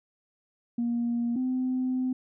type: tone pair in turn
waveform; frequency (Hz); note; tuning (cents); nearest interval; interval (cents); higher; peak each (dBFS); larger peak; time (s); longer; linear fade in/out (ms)
sine; 236.7 / 256; A#3 / C4; +27 / -38; minor second; 135; second; -24; neither; 0.78-1.36 / 1.36-2.13; second; 5
effects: tanh soft clip ceiling -21 dBFS